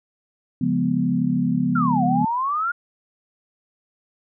sine chord, C# dominant seventh, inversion none, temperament equal, 138.59 / 174.61 / 207.7 / 246.9 Hz, C#3 / E#3 / G#3 / B3, 0 / 0 / 0 / 0 cents, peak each -27 / -23 / -26 / -21 dBFS, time 0.61-2.25 s, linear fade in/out 5 ms
sine exponential two-way sweep, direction down then up, 1438 to 703 to 1438 Hz, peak -20 dBFS, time 1.75-2.72 s, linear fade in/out 10 ms, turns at 2.04 s
effects none

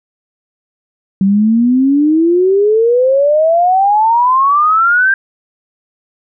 sine exponential sweep, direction up, 190 to 1600 Hz, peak -7 dBFS, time 1.21-5.14 s, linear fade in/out 2 ms, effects none

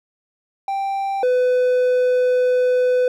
triangle tone pair in turn, 785 / 501.1 Hz, G5 / B4, +2 / +25 cents, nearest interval minor sixth, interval 777 cents, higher first, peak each -18 / -12 dBFS, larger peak second, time 0.68-1.23 / 1.23-3.08 s, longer second, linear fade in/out 2 ms, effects none

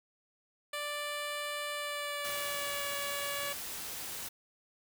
10% pulse tone with pitch glide, 587.3 to 568.6 Hz, D5 to C#5, 0 to +44 cents, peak -27 dBFS, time 0.73-3.53 s, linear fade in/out 5 ms, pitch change -56 cents, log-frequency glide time 1.73-2.92 s
white noise, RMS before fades -41 dBFS, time 2.24-4.29 s, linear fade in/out 10 ms
effects none

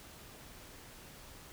silence, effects pink hiss -53 dBFS RMS until 1.52 s

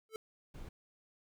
square tone with exponential growth, 440 Hz, A4, in tune, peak -37 dBFS, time 0.09-0.16 s, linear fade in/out 1 ms, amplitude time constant 15 ms
brown noise, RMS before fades -47 dBFS, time 0.54-0.69 s, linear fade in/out 5 ms
effects none

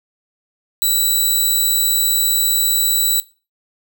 10% pulse tone, 3945 Hz, B7, 3 cents flat, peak -6 dBFS, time 0.82-3.2 s, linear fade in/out 0 ms, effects noise-tail reverb RT60 0.3 s tail -17 dB re dry

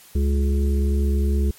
harmonic tone with a mistuned harmonic, 70 Hz, C#2, 18 cents sharp, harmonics 1 / 3 / 5 / 6, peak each -17 / -27 / -31 / -33 dBFS, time 0.15-1.51 s, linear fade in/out 5 ms, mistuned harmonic 3, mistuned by -24 cents, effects white hiss -48 dBFS RMS until 1.58 s + MP3 64 kbps

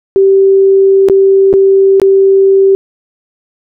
sine tone with dropouts, 388.6 Hz, G4, 15 cents flat, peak -3 dBFS, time 0.16-2.75 s, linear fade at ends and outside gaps 0 ms, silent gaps 1.086-1.098 / 1.529-1.538 / 1.999-2.017 s, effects none

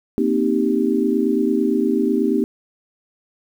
sine chord, C minor seventh, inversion third, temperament equal, 233.1 / 261.6 / 311.1 / 392 Hz, Bb3 / C4 / Eb4 / G4, 0 / 0 / 0 / 0 cents, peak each -21 dBFS, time 0.18-2.44 s, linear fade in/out 0 ms, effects 8-bit

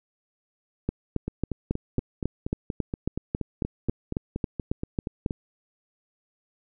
two click trains, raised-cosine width 3 ms, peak -16 / -12 dBFS, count 18 / 17, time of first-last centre 1.28-5.308 / 0.89-5.262 s, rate 4.22 / 3.66 Hz, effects none

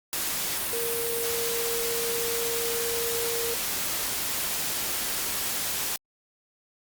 sine tone in noise, 466.2 Hz, A#4, in tune, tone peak -30 dBFS, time 0.73-3.54 s, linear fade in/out 0 ms, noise white, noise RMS -29 dBFS, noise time 0.13-5.96 s, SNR -4 dB, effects Opus 48 kbps

